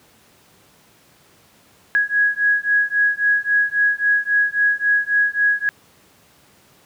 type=beating tone pair; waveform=sine; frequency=1661.2 / 1664.9 Hz; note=G#6 / G#6; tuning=0 / +4 cents; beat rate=3.7 Hz; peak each=-18 / -18 dBFS; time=1.95-5.69 s; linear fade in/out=0 ms; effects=pink hiss -53 dBFS RMS until 6.85 s + high-pass 100 Hz 12 dB/octave